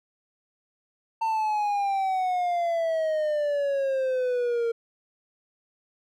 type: exponential sweep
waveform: triangle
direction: down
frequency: 903 to 459.5 Hz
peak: -21 dBFS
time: 1.21-4.72 s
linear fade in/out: 10 ms
effects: none